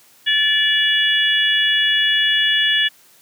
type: harmonic tone with a mistuned harmonic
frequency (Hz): 580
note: D5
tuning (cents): -22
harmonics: 3 / 4 / 5 / 6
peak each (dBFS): -18 / -29 / -18 / -19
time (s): 0.26-2.89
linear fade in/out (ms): 20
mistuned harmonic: 6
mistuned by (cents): -40
effects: white hiss -51 dBFS RMS until 3.21 s + high-pass 100 Hz 12 dB/octave